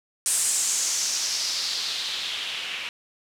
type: noise with low-pass filter sweep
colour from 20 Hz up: blue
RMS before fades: -27 dBFS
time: 0.26-2.89 s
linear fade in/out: 0 ms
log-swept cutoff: 8900 to 2600 Hz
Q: 3
effects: none